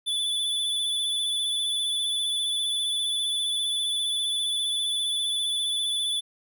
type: tone with vibrato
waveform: square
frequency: 3472 Hz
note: A7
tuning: 24 cents flat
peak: -25 dBFS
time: 0.06-6.21 s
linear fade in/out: 20 ms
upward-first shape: sine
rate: 15 Hz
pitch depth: 25 cents each way
effects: none